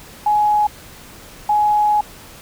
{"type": "tone pair in turn", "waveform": "sine", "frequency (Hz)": [839, 839], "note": ["G#5", "G#5"], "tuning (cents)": [17, 17], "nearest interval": "unison", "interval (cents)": 0, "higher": "neither", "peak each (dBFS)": -12, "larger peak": "neither", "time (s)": [[0.26, 0.67], [1.49, 2.01]], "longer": "second", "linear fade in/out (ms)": 5, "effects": ["pink hiss -40 dBFS RMS until 2.41 s"]}